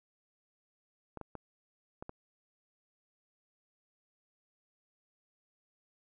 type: clicks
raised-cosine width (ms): 1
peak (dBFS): -28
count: 5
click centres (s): 1.173 / 1.213 / 1.353 / 2.025 / 2.094
effects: none